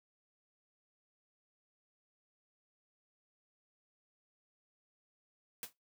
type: noise with exponential decay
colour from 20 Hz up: white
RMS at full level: -38 dBFS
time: 5.63-5.73 s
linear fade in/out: 1 ms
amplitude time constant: 20 ms
effects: noise-tail reverb RT60 0.2 s tail -22 dB re dry + high-pass 100 Hz 12 dB/octave